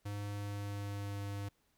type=tone with pitch glide; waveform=square; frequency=102.2 to 100.68 Hz; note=G#2 to G2; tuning=-27 to +47 cents; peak=-39 dBFS; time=0.05-1.49 s; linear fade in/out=10 ms; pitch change=-26 cents; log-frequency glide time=0.26-1.2 s; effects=pink hiss -75 dBFS RMS until 1.77 s